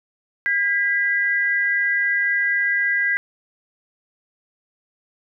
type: tone pair together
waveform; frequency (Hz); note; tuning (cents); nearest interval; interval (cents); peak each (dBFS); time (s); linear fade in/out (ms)
sine; 1619.4 / 1975.5; G#6 / B6; -44 / 0; minor third; 344; -20; 0.46-3.17; 0
effects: none